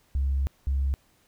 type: tone pair in turn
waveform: sine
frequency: 68.1 / 68.1 Hz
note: C#2 / C#2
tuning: -30 / -30 cents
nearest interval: unison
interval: 0 cents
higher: neither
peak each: -21 / -21 dBFS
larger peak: neither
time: 0.15-0.47 / 0.67-0.94 s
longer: first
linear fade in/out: 0 ms
effects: tanh soft clip ceiling -19 dBFS + pink hiss -64 dBFS RMS until 1.27 s